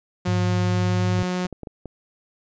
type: tone with pitch glide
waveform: sawtooth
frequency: 179.6 to 181.27 Hz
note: F3 to F#3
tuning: +49 to -35 cents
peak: -19 dBFS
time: 0.25-1.47 s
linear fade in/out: 10 ms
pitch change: +16 cents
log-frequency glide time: 0.63-1.11 s
type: tone with vibrato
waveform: sine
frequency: 103.83 Hz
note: G#2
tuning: in tune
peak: -20 dBFS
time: 0.27-1.23 s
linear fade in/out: 10 ms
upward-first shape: sine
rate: 4.9 Hz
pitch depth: 12 cents each way
type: clicks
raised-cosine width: 2 ms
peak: -21 dBFS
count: 7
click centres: 1.19 / 1.23 / 1.454 / 1.527 / 1.633 / 1.672 / 1.857 s
effects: resampled to 16000 Hz